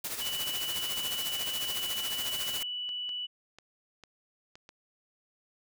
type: noise with tremolo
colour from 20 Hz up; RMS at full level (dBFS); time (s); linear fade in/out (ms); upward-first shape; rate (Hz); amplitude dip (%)
white; -34; 0.04-2.63; 5; sine; 14; 60
type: tone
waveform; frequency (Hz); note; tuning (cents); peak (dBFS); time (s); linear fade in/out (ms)
sine; 2960; F#7; 0; -33; 0.2-3.27; 20
type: clicks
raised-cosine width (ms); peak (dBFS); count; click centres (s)
0.2; -32; 6; 2.891 / 3.092 / 3.586 / 4.037 / 4.555 / 4.691
effects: none